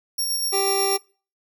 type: tone with tremolo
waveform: 20% pulse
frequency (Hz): 5560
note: F8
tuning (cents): -9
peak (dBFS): -16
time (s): 0.18-0.97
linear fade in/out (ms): 10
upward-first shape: square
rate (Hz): 8.2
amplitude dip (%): 25
type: tone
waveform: 25% pulse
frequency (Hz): 392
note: G4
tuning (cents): 0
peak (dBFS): -18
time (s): 0.52-0.98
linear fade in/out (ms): 20
effects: noise-tail reverb RT60 0.4 s tail -26 dB re dry